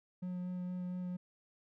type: tone with vibrato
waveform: triangle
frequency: 180.5 Hz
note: F#3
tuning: 43 cents flat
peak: -35 dBFS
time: 0.22-1.17 s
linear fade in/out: 10 ms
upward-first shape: sine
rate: 4.3 Hz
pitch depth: 10 cents each way
effects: none